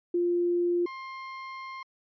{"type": "tone pair in turn", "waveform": ["sine", "30% pulse"], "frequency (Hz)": [349.2, 1058.6], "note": ["F4", "C6"], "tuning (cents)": [0, 20], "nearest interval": "octave + perfect fifth", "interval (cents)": 1920, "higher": "second", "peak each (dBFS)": [-23, -35], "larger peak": "first", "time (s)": [[0.14, 0.86], [0.86, 1.83]], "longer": "second", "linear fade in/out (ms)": 5, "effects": ["resampled to 11025 Hz"]}